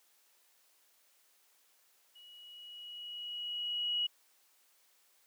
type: tone with level ramp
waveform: sine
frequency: 2911 Hz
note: F#7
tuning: 29 cents flat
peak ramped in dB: -54 to -29 dBFS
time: 2.15-4.07 s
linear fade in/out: 10 ms
effects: white hiss -69 dBFS RMS until 5.26 s + high-pass 400 Hz 12 dB/octave